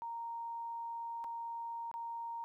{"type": "tone with dropouts", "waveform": "sine", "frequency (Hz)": 929, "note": "A#5", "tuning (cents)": -6, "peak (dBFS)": -39, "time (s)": [0.02, 2.44], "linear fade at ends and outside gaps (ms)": 0, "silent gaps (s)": [[1.241, 1.245], [1.914, 1.94]], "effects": ["13-bit"]}